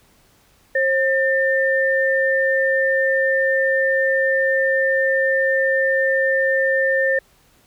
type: tone pair together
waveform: sine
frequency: 534.5 / 1798 Hz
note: C5 / A6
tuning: +37 / +37 cents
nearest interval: octave + major sixth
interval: 2100 cents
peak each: -18 dBFS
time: 0.75-7.19 s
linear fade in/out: 5 ms
effects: pink hiss -56 dBFS RMS until 7.66 s